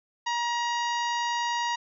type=harmonic tone; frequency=950 Hz; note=A#5; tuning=33 cents sharp; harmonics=1 / 2 / 3 / 4 / 5 / 6 / 7; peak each=-27 / -33 / -37 / -39 / -41 / -43 / -44 dBFS; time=0.26-1.76 s; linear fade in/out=10 ms; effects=none